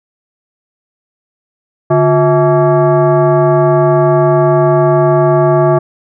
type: tone with frequency modulation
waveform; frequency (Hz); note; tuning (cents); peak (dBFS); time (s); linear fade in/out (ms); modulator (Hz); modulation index
sine; 144.8; D3; -24; -6; 1.9-5.79; 10; 502; 1.5
effects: none